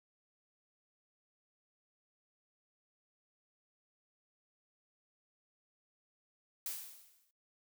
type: noise with exponential decay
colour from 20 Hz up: blue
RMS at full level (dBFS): -38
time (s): 6.66-7.31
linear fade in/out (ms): 2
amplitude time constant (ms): 140
effects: noise-tail reverb RT60 0.2 s tail -22 dB re dry